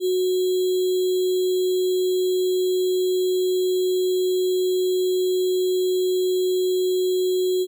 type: tone with sample-and-hold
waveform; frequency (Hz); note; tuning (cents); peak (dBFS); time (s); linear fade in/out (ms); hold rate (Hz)
sine; 367.7; F#4; -11; -18; 0-7.67; 50; 3675
effects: none